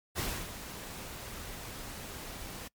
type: noise with ADSR envelope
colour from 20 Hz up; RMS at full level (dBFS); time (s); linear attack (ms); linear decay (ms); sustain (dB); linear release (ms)
pink; -33; 0.15-2.68; 34; 290; -10; 6
effects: noise-tail reverb RT60 0.1 s tail -23 dB re dry + MP3 96 kbps